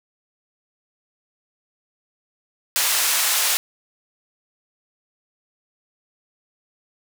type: band-pass noise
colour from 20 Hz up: white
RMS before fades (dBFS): -20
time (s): 2.76-3.57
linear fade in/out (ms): 0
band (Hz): 800 to 13000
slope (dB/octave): 12
effects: none